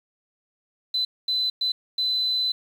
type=tone bursts at uneven times; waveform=sine; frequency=4021 Hz; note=B7; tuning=30 cents sharp; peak=-21 dBFS; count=4; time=0.94-1.05 / 1.28-1.5 / 1.61-1.72 / 1.98-2.52 s; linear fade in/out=5 ms; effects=8-bit

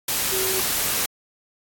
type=tone in noise; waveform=sine; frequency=379 Hz; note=F#4; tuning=42 cents sharp; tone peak=-26 dBFS; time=0.32-0.6 s; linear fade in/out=5 ms; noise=white; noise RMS=-23 dBFS; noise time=0.08-1.06 s; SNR=-6 dB; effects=AAC 64 kbps

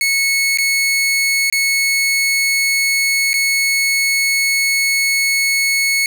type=tone with dropouts; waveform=sawtooth; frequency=2200 Hz; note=C#7; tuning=14 cents flat; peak=-10 dBFS; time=0.01-6.06 s; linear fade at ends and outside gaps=1 ms; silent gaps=0.574-0.585 / 1.5-1.525 / 3.332-3.34 s; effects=none

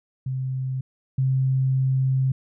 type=tone pair in turn; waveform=sine; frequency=130.81 / 132.02 Hz; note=C3 / C3; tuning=0 / +16 cents; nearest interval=unison; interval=16 cents; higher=second; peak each=-24 / -18 dBFS; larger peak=second; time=0.26-0.81 / 1.18-2.32 s; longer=second; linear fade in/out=5 ms; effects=none

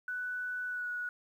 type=tone with pitch glide; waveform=sine; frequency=1488 to 1464.1 Hz; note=F#6 to F#6; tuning=+9 to -19 cents; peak=-34 dBFS; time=0.08-1.09 s; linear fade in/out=2 ms; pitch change=-28 cents; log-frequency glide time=0.66-0.88 s; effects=11-bit

